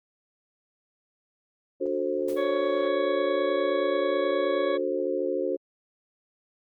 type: chord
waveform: sine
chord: D dominant seventh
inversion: none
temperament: just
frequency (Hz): 293.7 / 367.1 / 440.5 / 528.6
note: D4 / F#4 / A4 / C5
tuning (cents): 0 / -14 / +2 / +18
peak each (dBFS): -33 / -29 / -32 / -29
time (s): 1.8-5.57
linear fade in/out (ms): 20
type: noise with exponential decay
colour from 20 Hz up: white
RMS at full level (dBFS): -42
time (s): 2.28-2.56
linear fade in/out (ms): 5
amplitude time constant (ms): 59
type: harmonic tone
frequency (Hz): 558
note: C#5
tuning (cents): +11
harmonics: 1 / 2 / 3 / 4 / 6 / 7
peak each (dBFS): -27 / -34 / -39 / -41 / -43 / -47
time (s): 2.36-4.78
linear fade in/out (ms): 20
effects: Opus 24 kbps